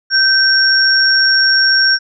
sine tone pair together, 1553 / 5534 Hz, G6 / F8, -17 / -17 cents, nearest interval octave + minor seventh, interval 2200 cents, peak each -11 dBFS, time 0.1-1.99 s, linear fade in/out 50 ms, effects none

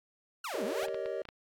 sawtooth exponential two-way sweep, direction down then up, 1496 to 190.7 to 881 Hz, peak -32 dBFS, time 0.44-0.86 s, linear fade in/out 5 ms, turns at 0.64 s
triangle chord, Eb dominant seventh, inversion first, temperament just, 388.9 / 466.7 / 560 / 622.3 Hz, G4 / Bb4 / Db5 / Eb5, -14 / +2 / +18 / 0 cents, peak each -37 dBFS, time 0.54-1.22 s, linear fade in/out 2 ms
clicks, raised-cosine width 0.3 ms, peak -28 dBFS, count 6, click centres 0.831 / 0.884 / 0.945 / 1.059 / 1.253 / 1.288 s
effects AAC 64 kbps

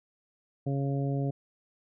harmonic tone, 138.59 Hz, C#3, in tune, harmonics 1 / 2 / 3 / 4 / 5, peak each -28 / -34 / -38 / -40 / -42 dBFS, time 0.66-1.31 s, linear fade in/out 10 ms, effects none

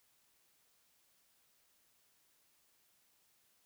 silence, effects white hiss -73 dBFS RMS until 3.65 s

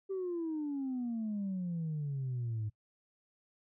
sine exponential sweep, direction down, 392.3 to 104.5 Hz, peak -32 dBFS, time 0.09-2.7 s, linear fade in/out 20 ms, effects noise-tail reverb RT60 0.1 s tail -23 dB re dry + tanh soft clip ceiling -31 dBFS

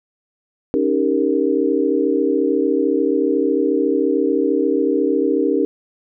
sine chord, Eb dominant seventh, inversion third, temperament equal with one note detuned, 277.2 / 311.1 / 397.7 / 466.2 Hz, Db4 / Eb4 / G4 / Bb4, 0 / 0 / +25 / 0 cents, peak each -20 dBFS, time 0.74-5.65 s, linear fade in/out 0 ms, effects none

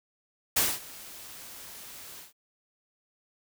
white noise with ADSR envelope, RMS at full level -23 dBFS, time 0.56-2.33 s, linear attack 9 ms, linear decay 220 ms, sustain -22 dB, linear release 140 ms, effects none

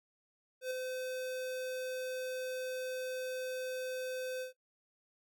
square tone with ADSR envelope, 512 Hz, C5, 38 cents flat, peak -34 dBFS, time 0.61-4.53 s, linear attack 99 ms, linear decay 3 ms, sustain -4 dB, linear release 120 ms, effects noise-tail reverb RT60 0.1 s tail -17 dB re dry

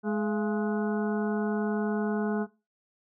harmonic tone with a mistuned harmonic, 210.2 Hz, G#3, 21 cents sharp, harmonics 1 / 2 / 3 / 4 / 5 / 6 / 7, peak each -27 / -31 / -39 / -40 / -44 / -45 / -40 dBFS, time 0.03-2.47 s, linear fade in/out 50 ms, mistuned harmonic 3, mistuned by +130 cents, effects noise-tail reverb RT60 0.3 s tail -20 dB re dry

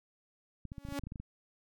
clicks, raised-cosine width 5 ms, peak -30 dBFS, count 12, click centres 0.653 / 0.719 / 0.782 / 0.851 / 0.887 / 0.924 / 0.994 / 1.037 / 1.07 / 1.121 / 1.158 / 1.2 s
sawtooth tone with exponential growth, 281.9 Hz, C#4, 29 cents sharp, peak -29 dBFS, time 0.72-0.99 s, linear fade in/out 1 ms, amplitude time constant 58 ms
effects none

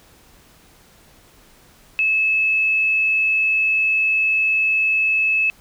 sine tone, 2600 Hz, E7, 24 cents flat, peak -15 dBFS, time 1.99-5.5 s, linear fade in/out 0 ms, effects pink hiss -51 dBFS RMS until 5.6 s

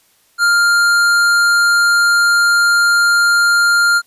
sine tone with hard clipping, 1400 Hz, F6, 4 cents sharp, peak -11 dBFS, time 0.38-4.02 s, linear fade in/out 50 ms, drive 13 dB, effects white hiss -55 dBFS RMS until 4.06 s + resampled to 32000 Hz

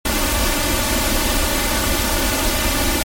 pink noise with comb filter, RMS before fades -18 dBFS, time 0.05-3.03 s, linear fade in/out 5 ms, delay 3.4 ms, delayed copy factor +0.85, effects MP3 64 kbps

